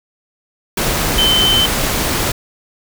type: tone in noise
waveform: sine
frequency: 3070 Hz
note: G7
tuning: 37 cents flat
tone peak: -11 dBFS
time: 1.18-1.66 s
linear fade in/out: 5 ms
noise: pink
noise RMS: -17 dBFS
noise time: 0.77-2.32 s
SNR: +3 dB
effects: none